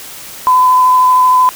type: tone with vibrato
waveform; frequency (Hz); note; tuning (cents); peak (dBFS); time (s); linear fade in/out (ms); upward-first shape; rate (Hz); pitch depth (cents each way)
sine; 1011; B5; +40; -5; 0.47-1.49; 0; sine; 13; 10
effects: white hiss -30 dBFS RMS until 1.55 s